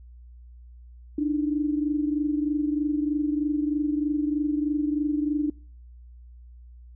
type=tone pair together; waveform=sine; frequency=293.7 / 316.9 Hz; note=D4 / D#4; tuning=0 / +32 cents; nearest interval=minor second; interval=132 cents; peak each=-23 / -29 dBFS; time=1.18-5.5 s; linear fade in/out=5 ms; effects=noise-tail reverb RT60 0.5 s tail -26 dB re dry + added 60 Hz sine -44 dBFS peak until 6.95 s